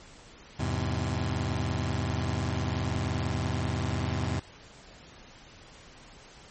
sawtooth chord, E augmented, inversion none, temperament just, 82.41 / 103.01 / 128.76 Hz, E2 / G#2 / B#2, 0 / -14 / -27 cents, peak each -28 dBFS, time 0.59-4.4 s, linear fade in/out 10 ms, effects pink hiss -51 dBFS RMS until 6.5 s + MP3 32 kbps

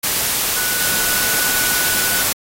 sine tone in noise, 1480 Hz, F#6, in tune, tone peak -24 dBFS, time 0.56-2.23 s, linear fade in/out 10 ms, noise white, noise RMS -18 dBFS, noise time 0.03-2.33 s, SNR -9 dB, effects AAC 48 kbps

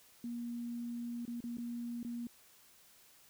sine tone with dropouts, 237.5 Hz, A#3, 33 cents sharp, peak -38 dBFS, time 0.24-2.27 s, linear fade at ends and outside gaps 2 ms, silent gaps 1.253-1.278 / 1.405-1.439 / 1.571-1.583 / 2.03-2.048 s, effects white hiss -63 dBFS RMS until 3.29 s

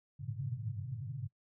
pink band-pass noise, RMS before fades -40 dBFS, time 0.19-1.28 s, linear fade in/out 20 ms, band 100 to 150 Hz, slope 96 dB/octave, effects noise-tail reverb RT60 0.1 s tail -22 dB re dry

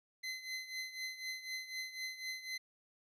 25% pulse tone with tremolo, 2046 Hz, C7, 39 cents flat, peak -34 dBFS, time 0.23-2.58 s, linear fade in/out 10 ms, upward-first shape triangle, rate 4 Hz, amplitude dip 80%, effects low-pass 10000 Hz 12 dB/octave

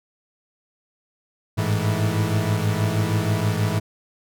40% pulse tone cluster, 103.4 / 109.7 / 164 Hz, G#2 / A2 / E3, -7 / -5 / -9 cents, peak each -22 / -23 / -25 dBFS, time 1.57-3.8 s, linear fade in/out 20 ms, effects none

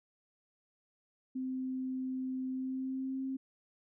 sine tone with pitch glide, 259.3 to 265.5 Hz, C4 to C4, -15 to +25 cents, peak -34 dBFS, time 1.35-3.37 s, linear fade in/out 10 ms, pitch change +40 cents, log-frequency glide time 2.49-3.22 s, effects none

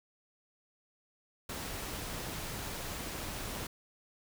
pink noise, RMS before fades -40 dBFS, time 1.49-3.67 s, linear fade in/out 5 ms, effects none

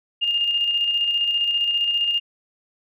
sine tone with tremolo, 2823 Hz, F7, 18 cents sharp, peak -17 dBFS, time 0.21-2.2 s, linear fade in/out 20 ms, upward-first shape square, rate 15 Hz, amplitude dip 35%, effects none

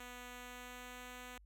5% pulse tone with pitch glide, 246.9 to 248.8 Hz, B3 to B3, 0 to +13 cents, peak -37 dBFS, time 0-1.38 s, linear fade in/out 2 ms, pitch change +13 cents, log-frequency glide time 0.31-1.12 s, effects added 50 Hz sine -59 dBFS peak until 1.45 s

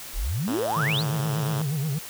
sine exponential sweep, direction up, 30.87 to 5020 Hz, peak -24 dBFS, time 0.13-1.04 s, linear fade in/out 50 ms
5% pulse tone with pitch glide, 110.5 to 108.73 Hz, A2 to A2, +8 to -20 cents, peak -20 dBFS, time 0.48-1.62 s, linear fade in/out 0 ms, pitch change -28 cents, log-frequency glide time 0.76-0.86 s
triangle tone with vibrato, 146.83 Hz, D3, in tune, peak -22 dBFS, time 0.76-1.99 s, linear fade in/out 10 ms, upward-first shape sine, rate 8.4 Hz, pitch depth 160 cents each way
effects white hiss -39 dBFS RMS until 2.09 s

